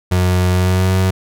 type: tone with pitch glide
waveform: 35% pulse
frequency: 90.9 to 93.67 Hz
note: F#2 to F#2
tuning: -30 to +22 cents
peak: -10 dBFS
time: 0.11-1.11 s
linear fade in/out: 10 ms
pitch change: +52 cents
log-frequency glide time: 0.53-0.92 s
effects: none